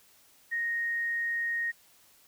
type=tone; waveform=sine; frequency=1864.7 Hz; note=A#6; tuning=in tune; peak=-28 dBFS; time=0.51-1.72 s; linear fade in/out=20 ms; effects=white hiss -61 dBFS RMS until 2.27 s